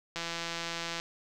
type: click train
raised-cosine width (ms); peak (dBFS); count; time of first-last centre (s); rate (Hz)
0.2; -18; 142; 0.16-0.999; 168
effects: none

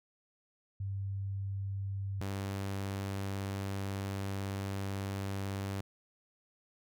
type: tone pair in turn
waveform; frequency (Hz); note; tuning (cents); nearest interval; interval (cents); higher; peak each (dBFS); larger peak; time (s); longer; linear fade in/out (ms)
sine / sawtooth; 98.1 / 98.1; G2 / G2; +2 / +2; unison; 0; neither; -34 / -31; second; 0.8-2.21 / 2.21-5.81; second; 5
effects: none

